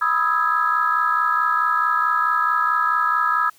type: chord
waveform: sine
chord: E major seventh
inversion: second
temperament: equal with one note detuned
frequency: 987.8 / 1253.9 / 1318.5 / 1661.2 Hz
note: B5 / D#6 / E6 / G#6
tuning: 0 / +13 / 0 / 0 cents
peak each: -25 / -20 / -21 / -23 dBFS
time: 0.01-3.5 s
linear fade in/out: 10 ms
effects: tanh soft clip ceiling -6 dBFS + white hiss -54 dBFS RMS until 3.58 s